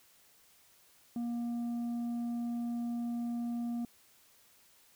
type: tone with tanh clipping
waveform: triangle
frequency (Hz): 236.9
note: A#3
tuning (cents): +28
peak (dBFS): -34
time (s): 1.16-3.85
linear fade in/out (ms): 2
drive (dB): 9
effects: white hiss -64 dBFS RMS until 4.95 s